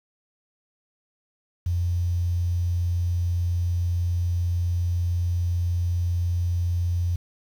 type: tone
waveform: sine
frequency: 87.3 Hz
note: F2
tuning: in tune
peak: -21 dBFS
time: 1.66-7.16 s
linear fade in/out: 5 ms
effects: 8-bit